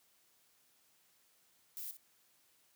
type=noise with echo; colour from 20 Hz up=violet; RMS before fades=-44 dBFS; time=1.77-1.91 s; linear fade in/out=0 ms; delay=59 ms; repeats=1; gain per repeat=-11 dB; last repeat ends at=1.969 s; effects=white hiss -71 dBFS RMS until 2.75 s + high-pass 80 Hz 12 dB/octave